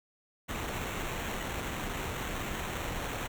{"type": "noise with sample-and-hold", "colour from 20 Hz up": "pink", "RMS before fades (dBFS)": -36, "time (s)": [0.48, 3.28], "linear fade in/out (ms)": 20, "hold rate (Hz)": 4900, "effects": []}